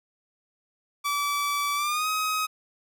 sawtooth tone with pitch glide, 1153 to 1264.6 Hz, D6 to D#6, -32 to +28 cents, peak -21 dBFS, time 1.04-2.47 s, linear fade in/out 20 ms, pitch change +160 cents, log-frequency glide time 1.75-2.08 s, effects none

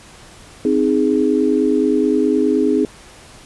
sine chord, Ab major, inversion first, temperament equal, 261.6 / 311.1 / 415.3 Hz, C4 / Eb4 / Ab4, 0 / 0 / 0 cents, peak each -17 dBFS, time 0.65-2.85 s, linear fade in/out 2 ms, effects pink hiss -42 dBFS RMS until 3.45 s + resampled to 24000 Hz

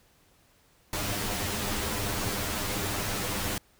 pink noise with comb filter, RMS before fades -31 dBFS, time 0.93-3.58 s, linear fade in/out 2 ms, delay 9.9 ms, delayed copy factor +0.95, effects pink hiss -63 dBFS RMS until 3.79 s

